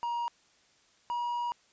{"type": "tone pair in turn", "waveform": "triangle", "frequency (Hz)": [947, 958.6], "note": ["A#5", "A#5"], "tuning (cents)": [27, 48], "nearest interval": "unison", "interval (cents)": 21, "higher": "second", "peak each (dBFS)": -28, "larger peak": "neither", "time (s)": [[0.03, 0.28], [1.1, 1.52]], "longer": "second", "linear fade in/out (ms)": 0, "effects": ["white hiss -65 dBFS RMS until 1.72 s", "resampled to 16000 Hz"]}